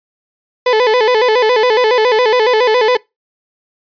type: tone with vibrato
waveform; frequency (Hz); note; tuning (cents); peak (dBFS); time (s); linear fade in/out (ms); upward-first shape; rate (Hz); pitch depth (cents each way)
35% pulse; 466.2; A#4; 0; -7; 0.66-2.97; 5; square; 7.2; 120
effects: noise-tail reverb RT60 0.2 s tail -23 dB re dry + resampled to 11025 Hz